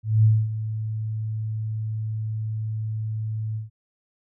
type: tone with ADSR envelope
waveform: sine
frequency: 109.3 Hz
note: A2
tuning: 11 cents flat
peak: -12 dBFS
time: 0.03-3.7 s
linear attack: 210 ms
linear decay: 240 ms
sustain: -13 dB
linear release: 140 ms
effects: none